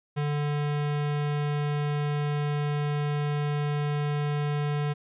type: tone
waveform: square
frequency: 146.83 Hz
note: D3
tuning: in tune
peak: -26 dBFS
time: 0.16-4.94 s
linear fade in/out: 20 ms
effects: resampled to 8000 Hz